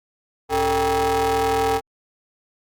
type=ring-modulated tone; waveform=40% pulse; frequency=170.8 Hz; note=F3; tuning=38 cents flat; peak=-14 dBFS; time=0.49-1.81 s; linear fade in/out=50 ms; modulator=618 Hz; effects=Opus 48 kbps